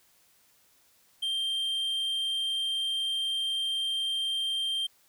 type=tone; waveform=triangle; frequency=3166 Hz; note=G7; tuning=17 cents sharp; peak=-26 dBFS; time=1.22-4.87 s; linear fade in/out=10 ms; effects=white hiss -64 dBFS RMS until 5.08 s